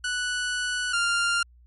sawtooth tone pair in turn, 1480 / 1395.7 Hz, F#6 / F6, 0 / -2 cents, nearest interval minor second, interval 102 cents, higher first, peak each -22 / -18 dBFS, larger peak second, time 0.04-0.93 / 0.93-1.43 s, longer first, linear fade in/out 5 ms, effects added 60 Hz sine -51 dBFS peak until 1.66 s + MP3 48 kbps

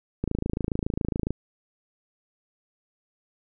click train, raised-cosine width 3 ms, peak -13 dBFS, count 30, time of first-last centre 0.24-1.306 s, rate 27.2 Hz, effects none

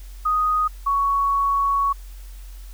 sine tone pair in turn, 1244.5 / 1115.9 Hz, D#6 / C#6, 0 / +11 cents, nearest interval major second, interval 189 cents, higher first, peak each -17 / -17 dBFS, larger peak neither, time 0.25-0.68 / 0.86-1.93 s, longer second, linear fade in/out 10 ms, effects added 45 Hz sine -35 dBFS peak until 2.73 s + white hiss -51 dBFS RMS until 2.73 s

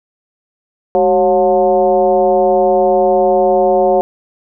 sine tone with frequency modulation, 550 Hz, C#5, 14 cents flat, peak -8 dBFS, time 0.95-4.01 s, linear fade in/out 0 ms, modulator 171 Hz, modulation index 1.3, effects none

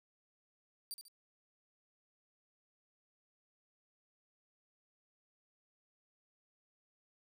20% pulse tone with echo, 4657 Hz, D8, 15 cents flat, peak -35 dBFS, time 0.91-0.94 s, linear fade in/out 0 ms, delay 71 ms, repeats 2, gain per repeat -8 dB, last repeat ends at 1.082 s, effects none

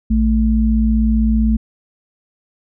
sine tone pair together, 57.77 / 220 Hz, A#1 / A3, -15 / 0 cents, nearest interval octave + major seventh, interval 2315 cents, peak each -14 dBFS, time 0.1-1.57 s, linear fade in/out 10 ms, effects none

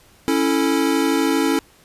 square chord, A major, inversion first, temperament equal, 277.2 / 329.6 / 440 Hz, C#4 / E4 / A4, 0 / 0 / 0 cents, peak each -20 / -21 / -24 dBFS, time 0.28-1.59 s, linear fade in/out 0 ms, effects pink hiss -52 dBFS RMS until 1.84 s + resampled to 32000 Hz

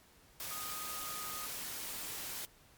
sine tone in noise, 1244.5 Hz, D#6, in tune, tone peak -45 dBFS, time 0.51-1.46 s, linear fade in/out 0 ms, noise white, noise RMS -42 dBFS, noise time 0.4-2.45 s, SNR -6 dB, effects pink hiss -63 dBFS RMS until 2.77 s + MP3 96 kbps

